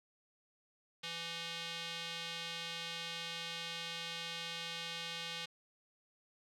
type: tone with band-pass filter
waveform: square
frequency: 167.6 Hz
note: E3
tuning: 29 cents sharp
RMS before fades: -43 dBFS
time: 1.03-5.46 s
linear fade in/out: 10 ms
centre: 3400 Hz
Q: 2.1
effects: none